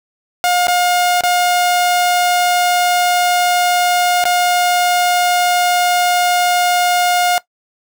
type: tone with dropouts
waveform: sawtooth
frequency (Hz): 713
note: F5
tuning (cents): +36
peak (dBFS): -8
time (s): 0.44-7.38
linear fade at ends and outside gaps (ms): 0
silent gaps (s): 0.67-0.682 / 1.208-1.236 / 4.24-4.254
effects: noise-tail reverb RT60 0.1 s tail -18 dB re dry